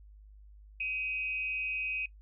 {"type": "tone with amplitude modulation", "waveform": "sine", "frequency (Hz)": 2522, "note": "D#7", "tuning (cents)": 23, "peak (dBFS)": -28, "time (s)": [0.8, 2.06], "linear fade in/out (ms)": 5, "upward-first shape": "sine", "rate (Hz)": 220, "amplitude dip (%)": 65, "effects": ["noise-tail reverb RT60 0.1 s tail -22 dB re dry", "added 51 Hz sine -51 dBFS peak until 2.21 s"]}